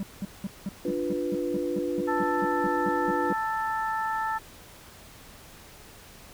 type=tone bursts; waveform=triangle; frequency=196 Hz; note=G3; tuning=in tune; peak=-26 dBFS; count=16; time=0-3.33 s; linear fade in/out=2 ms; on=30 ms; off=190 ms
type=chord; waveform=sine; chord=B diminished; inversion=first; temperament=equal; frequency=293.7 / 349.2 / 493.9 Hz; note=D4 / F4 / B4; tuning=0 / 0 / 0 cents; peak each=-31 / -30 / -31 dBFS; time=0.85-3.33 s; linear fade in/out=2 ms
type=harmonic tone; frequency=441.2 Hz; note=A4; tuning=5 cents sharp; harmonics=2 / 3 / 4; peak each=-28 / -32 / -34 dBFS; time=2.07-4.39 s; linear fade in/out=20 ms
effects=pink hiss -49 dBFS RMS until 6.33 s